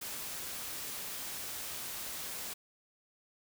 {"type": "noise", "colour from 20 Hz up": "white", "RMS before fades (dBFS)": -41, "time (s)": [0.01, 2.54], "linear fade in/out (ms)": 10, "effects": []}